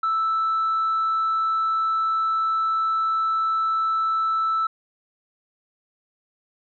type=tone; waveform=sine; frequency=1318.5 Hz; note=E6; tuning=in tune; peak=-18 dBFS; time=0.03-4.67 s; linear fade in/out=5 ms; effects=tanh soft clip ceiling -17 dBFS